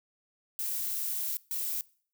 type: noise bursts at uneven times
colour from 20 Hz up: violet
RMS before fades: -33 dBFS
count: 2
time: 0.59-1.37 / 1.51-1.81 s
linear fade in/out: 0 ms
effects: noise-tail reverb RT60 0.5 s tail -23 dB re dry